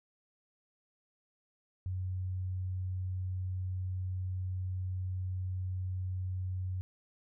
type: tone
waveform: sine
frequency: 92.5 Hz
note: F#2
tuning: in tune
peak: -33 dBFS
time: 1.86-6.81 s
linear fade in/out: 0 ms
effects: none